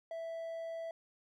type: tone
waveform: triangle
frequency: 659.3 Hz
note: E5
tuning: in tune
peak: -37 dBFS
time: 0.11-0.91 s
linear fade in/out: 2 ms
effects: none